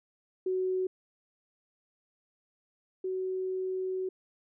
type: tone pair in turn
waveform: sine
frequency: 372.3 / 374.2 Hz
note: F#4 / F#4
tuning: +11 / +20 cents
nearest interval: unison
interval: 9 cents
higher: second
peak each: -27 / -30 dBFS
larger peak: first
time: 0.46-0.87 / 3.04-4.09 s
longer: second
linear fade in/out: 5 ms
effects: none